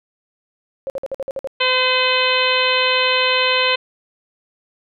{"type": "tone bursts", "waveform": "sine", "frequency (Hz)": 540, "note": "C#5", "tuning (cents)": -45, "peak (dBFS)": -21, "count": 8, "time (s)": [0.87, 1.473], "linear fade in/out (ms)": 0, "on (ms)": 29, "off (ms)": 53}
{"type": "harmonic tone", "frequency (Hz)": 511, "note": "C5", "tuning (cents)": -41, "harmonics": [1, 2, 3, 4, 5, 6, 7, 8], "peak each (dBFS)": [-21, -22, -25, -24, -20, -21, -26, -25], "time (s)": [1.6, 3.76], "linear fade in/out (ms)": 10}
{"effects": []}